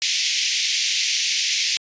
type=band-pass noise; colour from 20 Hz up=white; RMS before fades=-22 dBFS; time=0.02-1.77 s; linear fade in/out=0 ms; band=2100 to 6400 Hz; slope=48 dB/octave; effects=resampled to 16000 Hz